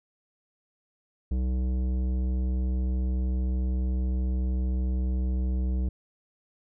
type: tone with tanh clipping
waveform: sine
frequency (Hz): 63.2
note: B1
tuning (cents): +41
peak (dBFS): -26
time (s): 1.31-5.89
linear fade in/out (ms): 5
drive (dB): 13
effects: none